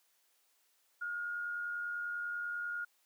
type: tone with amplitude modulation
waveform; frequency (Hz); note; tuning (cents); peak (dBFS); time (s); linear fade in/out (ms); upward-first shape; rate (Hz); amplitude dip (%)
sine; 1426; F6; +36; -34; 1.01-2.85; 10; sine; 90.1; 40
effects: white hiss -73 dBFS RMS until 3.05 s + high-pass 400 Hz 12 dB/octave